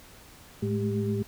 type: tone cluster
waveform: sine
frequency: 109.2 / 209.3 / 217.5 / 395.4 Hz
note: A2 / G#3 / A3 / G4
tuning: -13 / +14 / -20 / +15 cents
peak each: -29 / -30 / -36 / -31 dBFS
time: 0.62-1.23 s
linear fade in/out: 10 ms
effects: pink hiss -51 dBFS RMS until 1.27 s